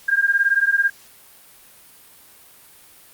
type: beating tone pair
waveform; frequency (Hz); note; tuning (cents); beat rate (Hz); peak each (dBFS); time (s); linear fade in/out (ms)
sine; 1600 / 1618; G6 / G#6; +35 / -46; 18; -18; 0.08-0.9; 10
effects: white hiss -48 dBFS RMS until 3.13 s + Opus 48 kbps